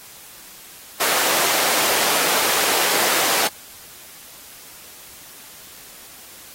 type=high-pass noise; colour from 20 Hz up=pink; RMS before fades=-20 dBFS; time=1-3.48 s; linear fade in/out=10 ms; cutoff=490 Hz; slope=12 dB/octave; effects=white hiss -42 dBFS RMS until 6.54 s + AAC 48 kbps